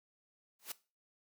white noise with exponential growth, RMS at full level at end -37 dBFS, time 0.59-0.72 s, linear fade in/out 5 ms, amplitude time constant 28 ms, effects noise-tail reverb RT60 0.3 s tail -18 dB re dry + high-pass 200 Hz 12 dB/octave

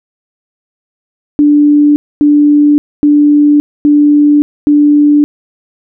sine tone bursts, 293.7 Hz, D4, in tune, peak -3 dBFS, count 5, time 1.39-5.24 s, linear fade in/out 0 ms, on 570 ms, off 250 ms, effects none

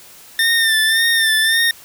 25% pulse tone with vibrato, 1800 Hz, A6, 39 cents sharp, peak -9 dBFS, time 0.39-1.71 s, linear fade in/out 2 ms, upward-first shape sine, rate 1.8 Hz, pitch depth 46 cents each way, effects white hiss -42 dBFS RMS until 1.84 s

